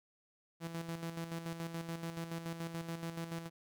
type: tone with tremolo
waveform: sawtooth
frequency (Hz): 166.4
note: E3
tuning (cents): +17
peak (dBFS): -34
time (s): 0.6-3.5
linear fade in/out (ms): 50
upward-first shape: square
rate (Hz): 7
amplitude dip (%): 55
effects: none